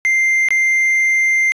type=tone with dropouts; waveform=triangle; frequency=2093 Hz; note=C7; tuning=in tune; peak=-10 dBFS; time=0.05-1.52 s; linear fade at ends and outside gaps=0 ms; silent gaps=0.486-0.506 s; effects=resampled to 22050 Hz